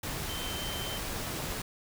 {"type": "tone in noise", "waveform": "sine", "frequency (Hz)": 3101, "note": "G7", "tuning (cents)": -19, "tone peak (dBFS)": -39, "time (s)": [0.29, 0.98], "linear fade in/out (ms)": 5, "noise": "pink", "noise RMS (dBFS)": -36, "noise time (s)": [0.03, 1.62], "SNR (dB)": -6, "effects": []}